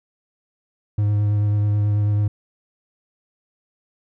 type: tone with vibrato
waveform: triangle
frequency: 103.83 Hz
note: G#2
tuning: in tune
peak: -14 dBFS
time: 0.98-2.28 s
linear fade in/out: 5 ms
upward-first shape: sine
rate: 9.2 Hz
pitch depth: 15 cents each way
effects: none